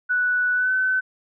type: tone with pitch glide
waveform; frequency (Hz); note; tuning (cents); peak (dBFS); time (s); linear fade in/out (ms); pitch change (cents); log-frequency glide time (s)
sine; 1480 to 1518.1; F#6 to F#6; 0 to +44; -18; 0.09-1.01; 20; +44; 0.54-0.72
effects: none